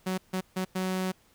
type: tone bursts at uneven times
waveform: sawtooth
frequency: 186.4 Hz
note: F#3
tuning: 13 cents sharp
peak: -24 dBFS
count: 4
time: 0.06-0.18 / 0.33-0.41 / 0.56-0.65 / 0.75-1.12 s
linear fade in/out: 10 ms
effects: pink hiss -63 dBFS RMS until 1.34 s